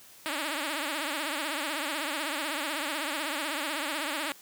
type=tone with vibrato; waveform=5% pulse; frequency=298.4 Hz; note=D4; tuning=28 cents sharp; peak=-19 dBFS; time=0.26-4.32 s; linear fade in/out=0 ms; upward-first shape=triangle; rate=16 Hz; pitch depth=170 cents each way; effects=white hiss -53 dBFS RMS until 4.41 s + high-pass 80 Hz 12 dB/octave